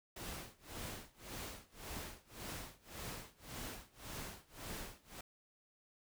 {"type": "noise with tremolo", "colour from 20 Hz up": "pink", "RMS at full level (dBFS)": -45, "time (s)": [0.16, 5.21], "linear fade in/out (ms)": 5, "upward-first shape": "sine", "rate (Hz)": 1.8, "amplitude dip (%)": 95, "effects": []}